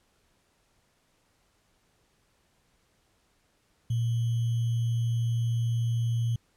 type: tone with sample-and-hold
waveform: sine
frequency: 116.54 Hz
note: A#2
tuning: in tune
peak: -24 dBFS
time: 3.9-6.36 s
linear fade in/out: 5 ms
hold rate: 3150 Hz
effects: pink hiss -69 dBFS RMS until 6.56 s + low-pass 11000 Hz 12 dB/octave